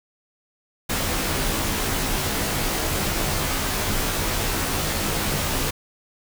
pink noise with comb filter, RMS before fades -24 dBFS, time 0.89-5.71 s, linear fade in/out 10 ms, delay 17 ms, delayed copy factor -0.8, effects none

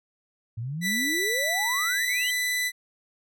sine exponential sweep, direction up, 107 to 3202 Hz, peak -29 dBFS, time 0.57-2.31 s, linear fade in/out 10 ms
sawtooth tone with pitch glide, 1975.5 to 1990.4 Hz, B6 to B6, 0 to +13 cents, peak -21 dBFS, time 0.81-2.72 s, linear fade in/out 50 ms, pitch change +13 cents, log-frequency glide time 1.9-2.33 s
effects none

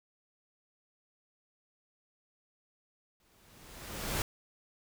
pink noise with exponential growth, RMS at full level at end -31 dBFS, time 3.2-4.22 s, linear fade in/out 1 ms, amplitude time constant 220 ms, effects none

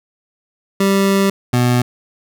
25% pulse tone pair in turn, 196 / 123.01 Hz, G3 / B2, 0 / -6 cents, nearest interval minor sixth, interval 806 cents, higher first, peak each -8 dBFS, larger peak neither, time 0.8-1.3 / 1.53-1.82 s, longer first, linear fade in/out 5 ms, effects none

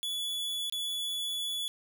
45% pulse tone with dropouts, 3421 Hz, A7, 49 cents flat, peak -32 dBFS, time 0.03-1.68 s, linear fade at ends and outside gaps 0 ms, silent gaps 0.698-0.724 s, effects none

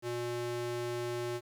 square tone with high-pass filter, 120 Hz, B2, 49 cents flat, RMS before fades -36 dBFS, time 0.02-1.41 s, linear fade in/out 50 ms, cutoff 250 Hz, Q 4.9, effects low-pass 11000 Hz 12 dB/octave + 10-bit

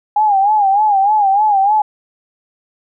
sine tone with vibrato, 816 Hz, G#5, 31 cents flat, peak -9 dBFS, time 0.16-1.82 s, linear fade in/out 5 ms, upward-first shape sine, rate 3.3 Hz, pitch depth 100 cents each way, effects none

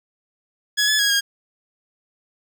15% pulse tone with pitch steps, 1681 / 1718 / 1653 / 1625 Hz, G#6 / A6 / G#6 / G#6, +20 / -42 / -9 / -38 cents, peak -10 dBFS, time 0.77-1.21 s, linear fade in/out 20 ms, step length 110 ms, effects none

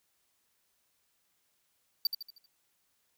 square tone with echo, 4641 Hz, D8, 21 cents flat, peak -25 dBFS, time 2.05-2.07 s, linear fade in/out 2 ms, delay 78 ms, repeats 5, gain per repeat -7 dB, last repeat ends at 2.46 s, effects white hiss -75 dBFS RMS until 3.17 s

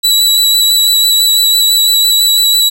sawtooth tone with vibrato, 3930 Hz, B7, 9 cents flat, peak -4 dBFS, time 0.03-2.7 s, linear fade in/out 20 ms, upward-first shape sine, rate 6 Hz, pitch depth 15 cents each way, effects none

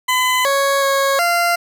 20% pulse tone with pitch steps, 1011 / 554 / 549 / 692 Hz, B5 / C#5 / C#5 / F5, +40 / -1 / -17 / -16 cents, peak -9 dBFS, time 0.08-1.56 s, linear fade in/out 10 ms, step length 370 ms, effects none

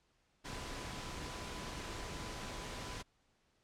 sine tone in noise, 1000 Hz, B5, 21 cents sharp, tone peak -54 dBFS, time 0.44-3.03 s, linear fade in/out 20 ms, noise pink, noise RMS -44 dBFS, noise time 0.44-3.03 s, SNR -13 dB, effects pink hiss -75 dBFS RMS until 3.63 s + low-pass 7000 Hz 12 dB/octave

